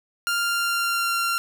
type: tone with pitch glide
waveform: sawtooth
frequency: 1396.9 to 1378.5 Hz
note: F6 to F6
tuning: 0 to -23 cents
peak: -18 dBFS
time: 0.27-1.38 s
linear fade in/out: 0 ms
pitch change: -23 cents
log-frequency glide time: 0.39-1.15 s
effects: none